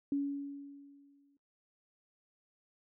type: tone with exponential decay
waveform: sine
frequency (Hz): 281.7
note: C#4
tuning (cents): +28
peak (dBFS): -28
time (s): 0.12-1.37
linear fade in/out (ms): 2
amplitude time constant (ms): 270
effects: noise-tail reverb RT60 0.2 s tail -21 dB re dry